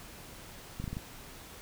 clicks, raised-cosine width 5 ms, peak -24 dBFS, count 5, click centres 0.8 / 0.841 / 0.878 / 0.93 / 0.969 s, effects pink hiss -49 dBFS RMS until 1.61 s

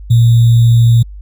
sine tone with sample-and-hold, 116.54 Hz, A#2, in tune, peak -4 dBFS, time 0.1-1.03 s, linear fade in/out 10 ms, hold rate 3675 Hz, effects added 50 Hz sine -27 dBFS peak until 1.21 s

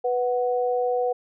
sine tone pair together, 493.9 / 740 Hz, B4 / F#5, 0 / 0 cents, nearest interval perfect fifth, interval 700 cents, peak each -22 / -26 dBFS, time 0.04-1.13 s, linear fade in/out 10 ms, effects none

